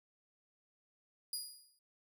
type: tone with exponential decay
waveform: 20% pulse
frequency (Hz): 4883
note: D#8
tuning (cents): -33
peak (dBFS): -30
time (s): 1.33-1.79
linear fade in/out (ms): 2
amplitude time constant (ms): 100
effects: noise-tail reverb RT60 0.2 s tail -26 dB re dry